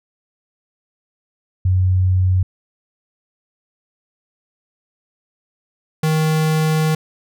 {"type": "tone pair in turn", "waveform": ["sine", "square"], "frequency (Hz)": [92.5, 156.83], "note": ["F#2", "D#3"], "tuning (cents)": [0, 14], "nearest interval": "major sixth", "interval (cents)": 914, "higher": "second", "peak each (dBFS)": [-12, -15], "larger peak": "first", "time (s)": [[1.65, 2.43], [6.03, 6.95]], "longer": "second", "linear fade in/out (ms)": 5, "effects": []}